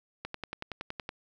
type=click train; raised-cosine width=0.3 ms; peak=-20 dBFS; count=10; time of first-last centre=0.25-1.091 s; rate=10.7 Hz; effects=none